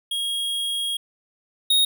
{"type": "tone pair in turn", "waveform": "square", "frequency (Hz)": [3278, 3739], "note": ["G#7", "A#7"], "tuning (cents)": [-23, 4], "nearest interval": "major second", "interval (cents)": 227, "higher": "second", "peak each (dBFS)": [-24, -16], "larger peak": "second", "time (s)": [[0.11, 0.97], [1.7, 1.85]], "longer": "first", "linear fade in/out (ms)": 5, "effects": []}